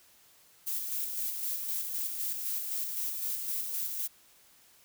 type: noise with tremolo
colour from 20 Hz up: violet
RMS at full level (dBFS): -33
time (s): 0.66-4.08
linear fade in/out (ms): 20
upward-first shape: square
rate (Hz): 3.9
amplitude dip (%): 35
effects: white hiss -61 dBFS RMS until 4.84 s